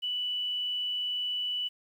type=tone; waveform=sine; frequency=2966 Hz; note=F#7; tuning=4 cents sharp; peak=-29 dBFS; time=0.02-1.69 s; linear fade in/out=20 ms; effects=10-bit